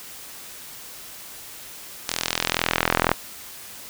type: tone with band-pass filter sweep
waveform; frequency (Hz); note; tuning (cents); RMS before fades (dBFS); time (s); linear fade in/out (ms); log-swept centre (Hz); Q
sawtooth; 42; E1; +33; -25; 2.08-3.14; 10; 6600 to 1200; 0.87
effects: white hiss -40 dBFS RMS until 3.89 s